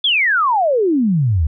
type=exponential sweep; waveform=sine; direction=down; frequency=3520 to 70.9 Hz; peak=-12 dBFS; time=0.04-1.47 s; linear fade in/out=5 ms; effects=none